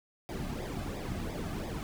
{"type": "noise with flanger", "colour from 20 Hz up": "brown", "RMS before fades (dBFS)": -37, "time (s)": [0.29, 1.83], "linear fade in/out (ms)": 0, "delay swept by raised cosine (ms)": [0.69, 2.19], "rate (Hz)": 2.9, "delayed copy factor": -0.75, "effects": []}